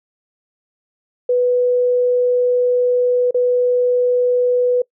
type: tone with dropouts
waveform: sine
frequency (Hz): 493.9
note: B4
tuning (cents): 0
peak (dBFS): -12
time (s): 1.29-4.82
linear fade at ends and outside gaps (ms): 5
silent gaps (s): 3.31-3.344
effects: noise-tail reverb RT60 0.1 s tail -24 dB re dry